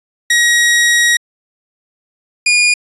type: tone pair in turn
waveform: sawtooth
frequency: 1898 / 2435 Hz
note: A#6 / D#7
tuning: +31 / -38 cents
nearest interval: major third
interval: 431 cents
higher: second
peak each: -5 dBFS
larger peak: neither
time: 0.3-1.17 / 2.46-2.74 s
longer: first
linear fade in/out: 5 ms
effects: resampled to 24000 Hz